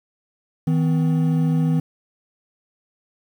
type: tone pair together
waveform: triangle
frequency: 160 / 254 Hz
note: D#3 / B3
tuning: +49 / +49 cents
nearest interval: minor sixth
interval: 800 cents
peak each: -15 / -21 dBFS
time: 0.67-1.8 s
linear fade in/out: 5 ms
effects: 8-bit